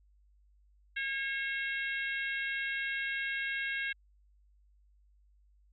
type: harmonic tone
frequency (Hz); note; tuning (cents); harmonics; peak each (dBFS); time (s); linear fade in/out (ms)
543; C#5; -36; 3 / 4 / 5 / 6 / 7; -35 / -37 / -41 / -46 / -47; 0.96-3.93; 10
effects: added 50 Hz sine -62 dBFS peak until 5.72 s